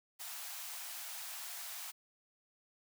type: high-pass noise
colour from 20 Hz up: white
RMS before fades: -45 dBFS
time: 0.19-1.92 s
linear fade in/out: 20 ms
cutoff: 630 Hz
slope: 96 dB/octave
effects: none